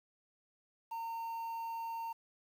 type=tone with quantisation; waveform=triangle; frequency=915 Hz; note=A#5; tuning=32 cents flat; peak=-36 dBFS; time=0.91-2.13 s; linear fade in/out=10 ms; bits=10; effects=none